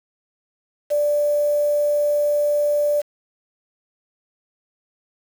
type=tone with quantisation; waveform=sine; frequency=587.3 Hz; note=D5; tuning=in tune; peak=-16 dBFS; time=0.9-3.02 s; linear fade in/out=20 ms; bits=6; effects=none